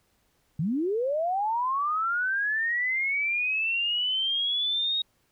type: linear sweep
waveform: sine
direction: up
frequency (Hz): 138.59 to 3778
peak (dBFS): -24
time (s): 0.59-5.02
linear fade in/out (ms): 5
effects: pink hiss -69 dBFS RMS until 5.31 s